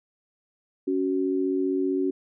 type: tone pair together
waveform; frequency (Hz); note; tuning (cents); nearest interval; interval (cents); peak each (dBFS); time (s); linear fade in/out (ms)
sine; 278.8 / 374.1; C#4 / F#4; +10 / +19; perfect fourth; 509; -25; 0.87-2.11; 10
effects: none